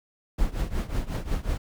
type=noise with tremolo; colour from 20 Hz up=brown; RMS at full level=-24 dBFS; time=0.38-1.58 s; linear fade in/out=10 ms; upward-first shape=triangle; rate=5.5 Hz; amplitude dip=90%; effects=none